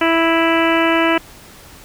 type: harmonic tone with a mistuned harmonic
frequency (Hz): 329.6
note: E4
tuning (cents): 0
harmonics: 1 / 2 / 3 / 4 / 5 / 6 / 7 / 8 / 9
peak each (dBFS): -16 / -19 / -21 / -22 / -23 / -24 / -24 / -25 / -26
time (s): 0.01-1.18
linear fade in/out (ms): 5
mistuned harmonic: 7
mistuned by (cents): +20
effects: pink hiss -41 dBFS RMS until 1.84 s